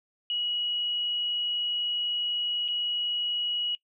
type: tone with dropouts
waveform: sine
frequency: 2912 Hz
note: F#7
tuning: 28 cents flat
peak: -27 dBFS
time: 0.3-3.75 s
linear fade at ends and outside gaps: 1 ms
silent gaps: 2.68-2.685 s
effects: noise-tail reverb RT60 0.1 s tail -21 dB re dry